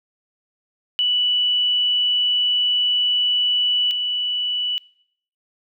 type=tone pair in turn; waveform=sine; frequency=2960 / 2960 Hz; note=F#7 / F#7; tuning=0 / 0 cents; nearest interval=unison; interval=0 cents; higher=neither; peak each=-16 / -20 dBFS; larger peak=first; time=0.99-3.91 / 3.91-4.78 s; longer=first; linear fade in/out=0 ms; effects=noise-tail reverb RT60 0.7 s tail -24 dB re dry